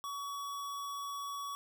square tone, 1129 Hz, C#6, 31 cents sharp, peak -39 dBFS, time 0.04-1.55 s, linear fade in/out 0 ms, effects none

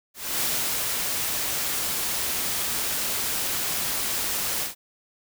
white noise with ADSR envelope, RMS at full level -25 dBFS, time 0.14-4.75 s, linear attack 260 ms, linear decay 430 ms, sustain -2 dB, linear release 130 ms, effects none

